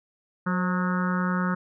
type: harmonic tone with a mistuned harmonic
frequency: 182 Hz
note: F#3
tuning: 28 cents flat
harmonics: 1 / 2 / 3 / 5 / 6 / 7 / 8 / 9 / 10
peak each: -24 / -39 / -37 / -37 / -36 / -32 / -33 / -39 / -45 dBFS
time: 0.46-1.55 s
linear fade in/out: 10 ms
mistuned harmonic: 3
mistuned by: -44 cents
effects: none